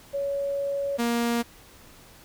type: tone pair in turn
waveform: sine / sawtooth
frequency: 560 / 235.5 Hz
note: C#5 / A#3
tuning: +18 / +18 cents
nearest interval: octave + minor third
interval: 1500 cents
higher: first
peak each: -25 / -19 dBFS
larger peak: second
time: 0.13-0.98 / 0.98-1.43 s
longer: first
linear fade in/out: 20 ms
effects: pink hiss -51 dBFS RMS until 2.24 s